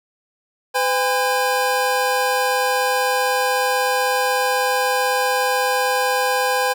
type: tone pair together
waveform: 25% pulse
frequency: 507.3 / 809 Hz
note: B4 / G#5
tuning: +46 / -46 cents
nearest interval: minor sixth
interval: 808 cents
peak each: -16 dBFS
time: 0.74-6.74 s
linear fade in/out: 20 ms
effects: none